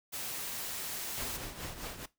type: noise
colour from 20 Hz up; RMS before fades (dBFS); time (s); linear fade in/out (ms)
white; -39; 0.12-1.38; 20
type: noise with tremolo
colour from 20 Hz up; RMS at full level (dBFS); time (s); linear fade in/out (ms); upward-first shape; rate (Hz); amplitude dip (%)
pink; -39; 1.17-2.06; 10; triangle; 4.7; 70
effects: noise-tail reverb RT60 0.2 s tail -19 dB re dry